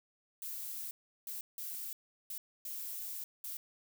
violet noise bursts at uneven times, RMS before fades -42 dBFS, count 6, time 0.42-0.91 / 1.27-1.41 / 1.58-1.93 / 2.3-2.38 / 2.65-3.24 / 3.44-3.57 s, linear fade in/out 2 ms, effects none

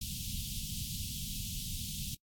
pink band-stop noise, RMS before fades -39 dBFS, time 0.01-2.15 s, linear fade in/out 5 ms, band 220 to 2900 Hz, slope 48 dB/octave, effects noise-tail reverb RT60 0.1 s tail -25 dB re dry + AAC 64 kbps

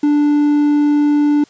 triangle tone with quantisation, 293.7 Hz, D4, in tune, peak -8 dBFS, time 0.03-1.44 s, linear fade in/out 5 ms, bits 6, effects white hiss -50 dBFS RMS until 1.49 s + resampled to 16000 Hz

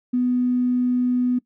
triangle tone with tanh clipping, 248.2 Hz, B3, 9 cents sharp, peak -17 dBFS, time 0.13-1.39 s, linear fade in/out 10 ms, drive 3 dB, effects noise-tail reverb RT60 0.1 s tail -20 dB re dry

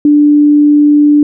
sine tone, 294.4 Hz, D4, 4 cents sharp, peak -3 dBFS, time 0.05-1.23 s, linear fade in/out 2 ms, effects none

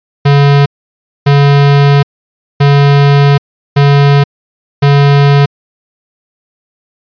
square tone bursts at uneven times, 141.9 Hz, C#3, 41 cents sharp, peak -4 dBFS, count 5, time 0.25-0.66 / 1.26-2.03 / 2.6-3.38 / 3.76-4.24 / 4.82-5.46 s, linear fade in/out 10 ms, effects resampled to 11025 Hz

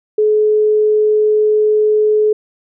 sine tone, 426.5 Hz, G#4, 46 cents sharp, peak -9 dBFS, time 0.18-2.33 s, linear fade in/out 5 ms, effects none

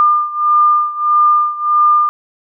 sine beating tone pair, 1202 / 1203.6 Hz, D6 / D6, +40 / +42 cents, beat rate 1.6 Hz, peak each -11 / -14 dBFS, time 0-2.09 s, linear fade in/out 0 ms, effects none

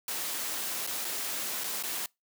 white noise with dropouts, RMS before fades -34 dBFS, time 0.08-2.06 s, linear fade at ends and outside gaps 1 ms, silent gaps 0.866-0.873 / 1.046-1.05 / 1.637-1.642 / 1.826-1.836 s, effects noise-tail reverb RT60 0.2 s tail -25 dB re dry + high-pass 200 Hz 12 dB/octave

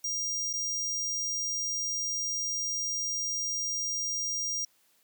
square tone with dropouts, 5700 Hz, F8, 34 cents sharp, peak -30 dBFS, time 0.04-4.65 s, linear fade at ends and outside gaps 5 ms, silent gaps 0.531-0.535 s, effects white hiss -67 dBFS RMS until 5.03 s + high-pass 150 Hz 12 dB/octave

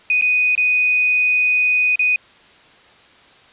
sine tone with dropouts, 2489 Hz, D#7, in tune, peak -13 dBFS, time 0.1-2.16 s, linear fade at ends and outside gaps 2 ms, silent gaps 0.212-0.222 / 0.552-0.577 / 1.957-1.993 s, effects white hiss -48 dBFS RMS until 3.52 s + resampled to 8000 Hz

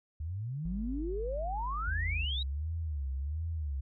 sine exponential sweep, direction up, 73 to 3919 Hz, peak -34 dBFS, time 0.2-2.43 s, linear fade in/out 5 ms
triangle tone, 51.91 Hz, G#1, in tune, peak -33 dBFS, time 0.65-2.25 s, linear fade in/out 5 ms
sine tone with vibrato, 74.2 Hz, D2, 18 cents sharp, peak -32 dBFS, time 1.87-3.81 s, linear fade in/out 10 ms, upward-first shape sine, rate 1.4 Hz, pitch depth 190 cents each way
effects none

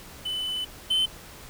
triangle tone pair in turn, 3010 / 3064 Hz, F#7 / G7, +29 / -40 cents, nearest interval unison, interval 31 cents, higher second, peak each -26 / -19 dBFS, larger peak second, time 0.25-0.65 / 0.9-1.06 s, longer first, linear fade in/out 10 ms, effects pink hiss -45 dBFS RMS until 1.49 s

